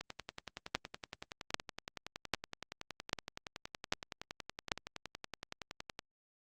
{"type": "two click trains", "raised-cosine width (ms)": 0.2, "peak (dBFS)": [-24, -12], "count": [65, 6], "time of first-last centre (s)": [[0.01, 5.991], [0.75, 4.718]], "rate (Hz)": [10.7, 1.26], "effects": ["Opus 48 kbps"]}